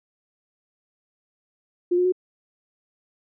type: tone with pitch steps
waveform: sine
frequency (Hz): 353 / 360 / 367.1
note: F4 / F#4 / F#4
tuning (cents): +19 / -47 / -14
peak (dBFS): -17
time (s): 1.91-2.123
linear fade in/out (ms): 10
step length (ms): 71
effects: none